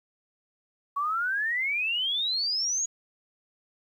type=exponential sweep; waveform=sine; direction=up; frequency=1108.7 to 6800 Hz; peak=-25 dBFS; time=0.96-2.86 s; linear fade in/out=10 ms; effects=10-bit